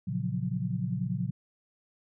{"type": "chord", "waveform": "sine", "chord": "Gb major seventh", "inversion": "first", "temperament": "equal", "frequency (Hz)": [116.54, 138.59, 174.61, 185], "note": ["Bb2", "Db3", "F3", "Gb3"], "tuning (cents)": [0, 0, 0, 0], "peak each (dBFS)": -34, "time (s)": [0.07, 1.31], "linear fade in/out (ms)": 10, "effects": []}